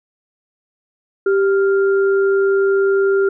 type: tone pair together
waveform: sine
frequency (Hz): 392 / 1396.9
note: G4 / F6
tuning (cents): 0 / 0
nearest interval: octave + minor seventh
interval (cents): 2200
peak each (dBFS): -12 / -23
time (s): 1.26-3.29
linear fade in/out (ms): 5
effects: none